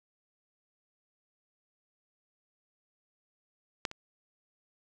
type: clicks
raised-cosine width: 0.2 ms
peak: -13 / -25 dBFS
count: 2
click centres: 3.852 / 3.914 s
effects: none